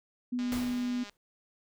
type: tone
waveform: sine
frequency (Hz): 246.9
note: B3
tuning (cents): 0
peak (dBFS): -29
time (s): 0.32-1.04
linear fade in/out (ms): 10
type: click train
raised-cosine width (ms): 0.2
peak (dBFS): -29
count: 145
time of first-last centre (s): 0.39-1.096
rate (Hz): 204
type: noise with exponential decay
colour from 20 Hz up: pink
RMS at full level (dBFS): -37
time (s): 0.52-1.17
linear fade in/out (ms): 1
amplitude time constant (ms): 140
effects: none